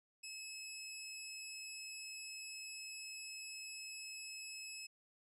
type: tone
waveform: 15% pulse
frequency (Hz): 2587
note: E7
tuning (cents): -33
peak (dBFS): -39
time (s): 0.23-4.87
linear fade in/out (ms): 10
effects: resampled to 22050 Hz